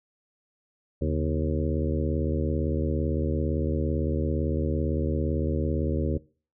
harmonic tone with a mistuned harmonic, 77.78 Hz, D#2, in tune, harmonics 1 / 2 / 3 / 4 / 5 / 6 / 7, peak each -27 / -30 / -32 / -33 / -34 / -35 / -35 dBFS, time 1.01-6.18 s, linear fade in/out 10 ms, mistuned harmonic 2, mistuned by -140 cents, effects noise-tail reverb RT60 0.4 s tail -22 dB re dry

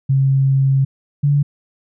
sine tone pair in turn, 135.4 / 143.61 Hz, C#3 / D3, -40 / -38 cents, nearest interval minor second, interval 102 cents, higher second, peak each -11 dBFS, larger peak neither, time 0.09-0.85 / 1.23-1.43 s, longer first, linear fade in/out 10 ms, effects none

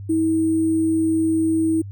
sine tone with sample-and-hold, 321.2 Hz, E4, 45 cents flat, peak -16 dBFS, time 0.09-1.82 s, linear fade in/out 10 ms, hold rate 8820 Hz, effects added 99 Hz sine -31 dBFS peak until 1.91 s

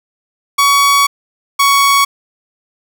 sawtooth tone pair in turn, 1125 / 1117.2 Hz, C#6 / C#6, +25 / +13 cents, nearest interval unison, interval 12 cents, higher first, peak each -4 dBFS, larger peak neither, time 0.58-1.07 / 1.59-2.05 s, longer first, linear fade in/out 10 ms, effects none

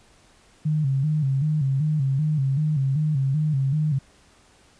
sine tone with vibrato, 144 Hz, D3, 34 cents flat, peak -19 dBFS, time 0.65-3.99 s, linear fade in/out 10 ms, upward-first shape square, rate 2.6 Hz, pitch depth 110 cents each way, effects pink hiss -56 dBFS RMS until 4.79 s + resampled to 22050 Hz

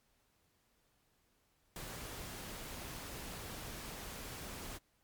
pink noise with ADSR envelope, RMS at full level -42 dBFS, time 1.76-4.79 s, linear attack 3 ms, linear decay 9 ms, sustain -4 dB, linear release 31 ms, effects pink hiss -75 dBFS RMS until 5.03 s + MP3 96 kbps

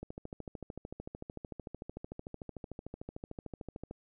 click train, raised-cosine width 2 ms, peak -28 dBFS, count 53, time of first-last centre 0.03-3.911 s, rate 13.4 Hz, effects none

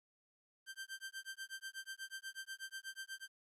sawtooth tone with tremolo, 1568 Hz, G6, in tune, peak -39 dBFS, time 0.66-3.28 s, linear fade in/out 50 ms, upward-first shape sine, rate 8.2 Hz, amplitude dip 100%, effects resampled to 32000 Hz + 13-bit

